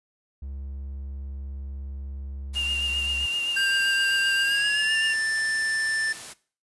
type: tone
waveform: triangle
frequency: 68.4 Hz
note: C#2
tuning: 23 cents flat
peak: -31 dBFS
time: 0.42-3.26 s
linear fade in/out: 5 ms
type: noise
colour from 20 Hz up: white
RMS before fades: -39 dBFS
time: 2.53-6.34 s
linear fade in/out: 20 ms
type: tone with vibrato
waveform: sine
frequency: 2802 Hz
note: F7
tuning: 5 cents sharp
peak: -24 dBFS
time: 2.55-5.14 s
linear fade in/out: 20 ms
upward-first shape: sine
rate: 7.7 Hz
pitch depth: 24 cents each way
type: tone with pitch glide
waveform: square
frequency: 1586 to 1770 Hz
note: G6 to A6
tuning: +20 to +10 cents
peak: -24 dBFS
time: 3.56-6.13 s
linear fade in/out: 10 ms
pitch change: +190 cents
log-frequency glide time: 4.4-4.95 s
effects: noise-tail reverb RT60 0.4 s tail -19 dB re dry + resampled to 24000 Hz